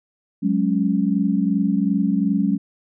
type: chord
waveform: sine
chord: F# suspended second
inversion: none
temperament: equal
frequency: 185 / 207.7 / 277.2 Hz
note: F#3 / G#3 / C#4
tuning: 0 / 0 / 0 cents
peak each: -21 / -20 / -22 dBFS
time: 0.42-2.58 s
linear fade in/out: 20 ms
effects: none